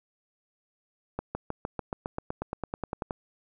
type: accelerating click train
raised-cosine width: 1 ms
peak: -17 dBFS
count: 17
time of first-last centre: 1.19-3.108 s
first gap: 160 ms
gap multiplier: 0.96
effects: none